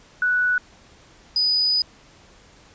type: tone pair in turn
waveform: sine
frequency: 1478 / 4971 Hz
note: F#6 / D#8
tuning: -2 / -2 cents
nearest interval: octave + major sixth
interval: 2100 cents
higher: second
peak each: -17 dBFS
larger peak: neither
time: 0.22-0.58 / 1.36-1.82 s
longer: second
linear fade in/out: 2 ms
effects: pink hiss -51 dBFS RMS until 2.74 s + resampled to 16000 Hz